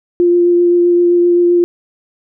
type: tone with vibrato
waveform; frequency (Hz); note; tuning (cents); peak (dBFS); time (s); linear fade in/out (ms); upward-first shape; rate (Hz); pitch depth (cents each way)
sine; 349.2; F4; 0; -7; 0.2-1.64; 0; triangle; 7.7; 13
effects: none